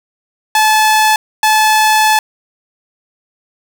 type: tone pair in turn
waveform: sawtooth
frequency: 865 / 865 Hz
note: A5 / A5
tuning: -30 / -30 cents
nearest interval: unison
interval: 0 cents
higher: neither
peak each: -4 dBFS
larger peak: neither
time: 0.55-1.16 / 1.43-2.19 s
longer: second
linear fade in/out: 2 ms
effects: none